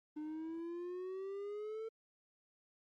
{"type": "exponential sweep", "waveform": "triangle", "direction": "up", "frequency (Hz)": [300.7, 450], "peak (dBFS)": -39, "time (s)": [0.16, 1.89], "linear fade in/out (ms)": 10, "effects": ["Opus 24 kbps"]}